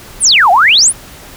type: exponential two-way sweep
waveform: sine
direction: down then up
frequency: 11175 to 676 to 11175 Hz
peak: -4 dBFS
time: 0.2-0.93 s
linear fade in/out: 50 ms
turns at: 0.51 s
effects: pink hiss -34 dBFS RMS until 1.36 s